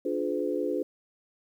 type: chord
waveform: sine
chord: D diminished seventh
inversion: none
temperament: just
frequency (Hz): 293.7 / 352.4 / 422.9 / 507.5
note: D4 / F4 / Ab4 / Cb5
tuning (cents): 0 / +16 / +31 / +47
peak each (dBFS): -32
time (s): 0.05-0.83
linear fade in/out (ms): 5
effects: 10-bit